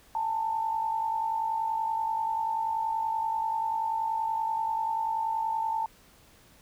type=tone pair together; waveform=sine; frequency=846.6 / 897 Hz; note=G#5 / A5; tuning=+33 / +33 cents; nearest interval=minor second; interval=100 cents; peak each=-35 / -27 dBFS; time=0.15-5.86 s; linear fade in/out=2 ms; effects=pink hiss -58 dBFS RMS until 6.61 s